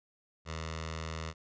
10% pulse tone with notch filter, 80 Hz, D#2, 49 cents sharp, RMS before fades -39 dBFS, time 0.45-1.34 s, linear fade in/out 50 ms, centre 290 Hz, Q 0.54, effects resampled to 16000 Hz

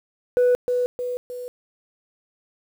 sine tone with echo, 493.9 Hz, B4, in tune, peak -12 dBFS, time 0.37-0.55 s, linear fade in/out 0 ms, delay 310 ms, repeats 3, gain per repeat -6 dB, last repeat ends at 1.48 s, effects tanh soft clip ceiling -13 dBFS + 8-bit

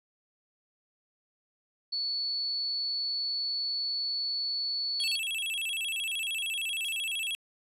sine tone, 4435 Hz, C#8, in tune, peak -29 dBFS, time 1.92-5.17 s, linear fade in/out 10 ms
square tone with vibrato, 2960 Hz, F#7, in tune, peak -31 dBFS, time 5-7.35 s, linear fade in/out 0 ms, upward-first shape square, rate 13 Hz, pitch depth 190 cents each way
violet noise with exponential decay, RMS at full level -42 dBFS, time 6.85-7.18 s, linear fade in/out 2 ms, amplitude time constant 70 ms
effects resampled to 32000 Hz

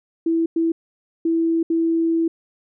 sine tone bursts at uneven times, 329.6 Hz, E4, in tune, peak -16 dBFS, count 4, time 0.26-0.46 / 0.56-0.72 / 1.25-1.63 / 1.7-2.28 s, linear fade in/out 5 ms, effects none

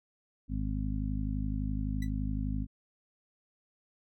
harmonic tone, 51.8 Hz, G#1, 4 cents flat, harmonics 1 / 2 / 3 / 4 / 5, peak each -33 / -37 / -40 / -39 / -38 dBFS, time 0.48-2.67 s, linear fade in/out 50 ms
sawtooth tone with exponential decay, 1975 Hz, B6, in tune, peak -38 dBFS, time 2.02-2.1 s, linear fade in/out 5 ms, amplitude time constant 17 ms
effects none

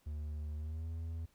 triangle tone with pitch glide, 75.1 to 81.9 Hz, D2 to E2, +39 to -11 cents, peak -36 dBFS, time 0.06-1.26 s, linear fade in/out 10 ms, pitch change +150 cents, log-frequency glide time 0.52-0.89 s, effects pink hiss -72 dBFS RMS until 1.34 s

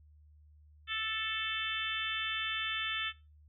harmonic tone, 440 Hz, A4, in tune, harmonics 3 / 4 / 5 / 6 / 7 / 8, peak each -41 / -39 / -42 / -40 / -39 / -39 dBFS, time 0.87-3.13 s, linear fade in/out 50 ms, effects noise-tail reverb RT60 0.3 s tail -22 dB re dry + added 75 Hz sine -57 dBFS peak until 3.48 s

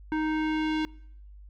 square tone with low-pass filter sweep, 311.1 Hz, D#4, in tune, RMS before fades -28 dBFS, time 0.12-0.85 s, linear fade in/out 0 ms, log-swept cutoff 1700 to 3400 Hz, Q 1.5, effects noise-tail reverb RT60 0.8 s tail -25 dB re dry + added 50 Hz sine -45 dBFS peak until 1.49 s

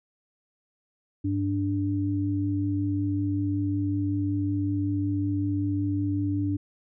sine tone pair together, 99.25 / 292.4 Hz, G2 / D4, +22 / -7 cents, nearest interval octave + perfect fifth, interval 1871 cents, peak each -27 / -26 dBFS, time 1.24-6.57 s, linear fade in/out 10 ms, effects none

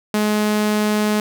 sawtooth tone, 211.3 Hz, G#3, 30 cents sharp, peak -12 dBFS, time 0.14-1.2 s, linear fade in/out 2 ms, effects none

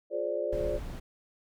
sine chord, D half-diminished seventh, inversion first, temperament just, 352.4 / 422.9 / 528.6 / 587.3 Hz, F4 / Ab4 / C5 / D5, +16 / +31 / +18 / 0 cents, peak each -37 / -36 / -34 / -32 dBFS, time 0.1-0.8 s, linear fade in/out 50 ms
brown noise, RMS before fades -37 dBFS, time 0.52-1 s, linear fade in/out 10 ms
effects none

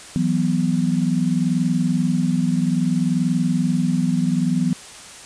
sine chord, E suspended second, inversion none, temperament just, 164.81 / 185.42 / 247.2 Hz, E3 / F#3 / B3, 0 / +4 / +2 cents, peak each -21 dBFS, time 0.16-4.73 s, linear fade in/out 0 ms, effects white hiss -39 dBFS RMS until 5.25 s + resampled to 22050 Hz

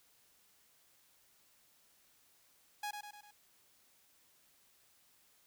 sawtooth tone with echo, 830.6 Hz, G#5, in tune, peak -34 dBFS, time 2.83-2.91 s, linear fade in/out 5 ms, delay 100 ms, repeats 4, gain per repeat -5 dB, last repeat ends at 3.31 s, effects white hiss -69 dBFS RMS until 5.46 s

